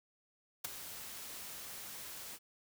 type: noise with ADSR envelope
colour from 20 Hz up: white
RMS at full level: -35 dBFS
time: 0.64-2.39 s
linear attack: 10 ms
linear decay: 10 ms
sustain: -12 dB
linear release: 50 ms
effects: none

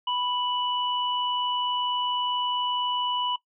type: tone pair together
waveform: sine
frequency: 987.8 / 2960 Hz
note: B5 / F#7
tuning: 0 / 0 cents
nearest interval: octave + perfect fifth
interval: 1900 cents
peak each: -27 / -28 dBFS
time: 0.07-3.36 s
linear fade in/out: 5 ms
effects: noise-tail reverb RT60 0.1 s tail -19 dB re dry

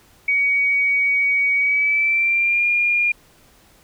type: tone with pitch glide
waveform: sine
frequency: 2253 to 2415 Hz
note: C#7 to D7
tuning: +28 to +48 cents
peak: -15 dBFS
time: 0.28-3.12 s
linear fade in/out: 5 ms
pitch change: +120 cents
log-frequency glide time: 1.57-2.66 s
effects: pink hiss -53 dBFS RMS until 3.83 s

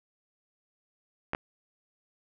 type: clicks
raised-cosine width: 0.5 ms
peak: -15 dBFS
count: 2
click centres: 1.334 / 1.349 s
effects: none

